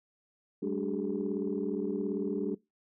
sine tone cluster, 195.1 / 213.9 / 290 / 384.7 / 422.1 Hz, G3 / A3 / D4 / G4 / G#4, -8 / -49 / -22 / -33 / +28 cents, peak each -37 / -37 / -34 / -35 / -36 dBFS, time 0.62-2.55 s, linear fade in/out 10 ms, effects noise-tail reverb RT60 0.2 s tail -21 dB re dry + tanh soft clip ceiling -21 dBFS

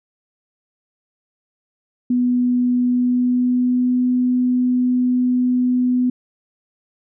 sine tone with pitch glide, 246.9 to 249.8 Hz, B3 to B3, 0 to +20 cents, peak -14 dBFS, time 2.1-6.1 s, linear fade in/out 5 ms, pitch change +20 cents, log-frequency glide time 2.83-4 s, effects none

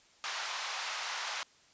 pink band-pass noise, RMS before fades -38 dBFS, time 0.24-1.43 s, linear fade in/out 0 ms, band 820 to 6600 Hz, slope 24 dB/octave, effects white hiss -63 dBFS RMS until 1.73 s + resampled to 16000 Hz

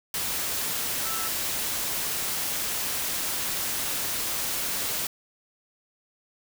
sine tone in noise, 1318.5 Hz, E6, in tune, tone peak -35 dBFS, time 1.05-1.28 s, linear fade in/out 2 ms, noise white, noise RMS -29 dBFS, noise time 0.14-5.07 s, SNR -9 dB, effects none

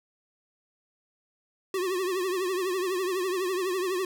square tone with vibrato, 370 Hz, F#4, in tune, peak -27 dBFS, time 1.74-4.05 s, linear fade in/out 2 ms, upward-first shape triangle, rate 12 Hz, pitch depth 110 cents each way, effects none

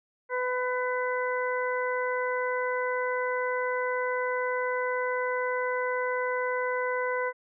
harmonic tone, 501 Hz, B4, 25 cents sharp, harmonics 1 / 2 / 3 / 4, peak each -29 / -32 / -34 / -35 dBFS, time 0.29-7.33 s, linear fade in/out 50 ms, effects none

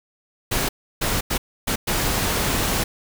pink noise bursts at uneven times, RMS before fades -22 dBFS, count 5, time 0.51-0.69 / 1.01-1.21 / 1.3-1.38 / 1.67-1.76 / 1.87-2.84 s, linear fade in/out 10 ms, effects none

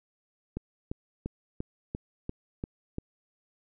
click train, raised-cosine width 3 ms, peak -20 dBFS, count 8, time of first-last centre 0.57-2.984 s, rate 2.9 Hz, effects none

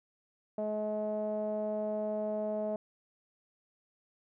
sawtooth tone with low-pass filter, 212.8 Hz, G#3, 42 cents sharp, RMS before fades -34 dBFS, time 0.58-2.76 s, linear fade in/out 2 ms, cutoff 660 Hz, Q 6.4, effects none

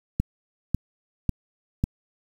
click train, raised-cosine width 5 ms, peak -9 dBFS, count 4, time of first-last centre 0.2-1.839 s, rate 1.83 Hz, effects 7-bit

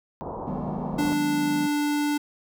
white low-pass noise, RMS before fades -34 dBFS, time 0.21-1.13 s, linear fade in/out 0 ms, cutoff 1000 Hz, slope 48 dB/octave
triangle chord, G# minor seventh, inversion second, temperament equal, 155.56 / 185 / 207.7 / 246.9 Hz, D#3 / F#3 / G#3 / B3, 0 / 0 / 0 / 0 cents, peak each -33 dBFS, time 0.46-1.68 s, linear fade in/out 20 ms
square tone, 293.7 Hz, D4, in tune, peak -23 dBFS, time 0.98-2.18 s, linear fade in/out 10 ms
effects none

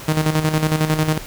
sawtooth tone with tremolo, 155.56 Hz, D#3, in tune, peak -10 dBFS, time 0.08-1.18 s, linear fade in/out 5 ms, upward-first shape square, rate 11 Hz, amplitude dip 60%, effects pink hiss -35 dBFS RMS until 1.26 s

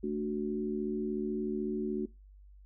sine chord, D major, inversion second, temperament equal, 220 / 293.7 / 370 Hz, A3 / D4 / F#4, 0 / 0 / 0 cents, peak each -35 / -37 / -34 dBFS, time 0.03-2.06 s, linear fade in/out 10 ms, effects noise-tail reverb RT60 0.2 s tail -21 dB re dry + added 49 Hz sine -52 dBFS peak until 2.65 s

